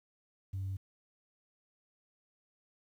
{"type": "tone", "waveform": "sine", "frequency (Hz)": 96, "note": "G2", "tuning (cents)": -36, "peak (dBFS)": -33, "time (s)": [0.53, 0.77], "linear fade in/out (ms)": 10, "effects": ["tanh soft clip ceiling -32 dBFS", "11-bit"]}